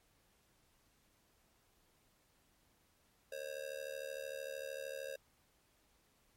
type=tone with amplitude modulation; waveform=square; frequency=539 Hz; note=C#5; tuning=49 cents flat; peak=-39 dBFS; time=3.32-5.16 s; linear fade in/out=5 ms; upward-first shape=sine; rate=73.2 Hz; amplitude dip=90%; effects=pink hiss -73 dBFS RMS until 6.36 s + MP3 64 kbps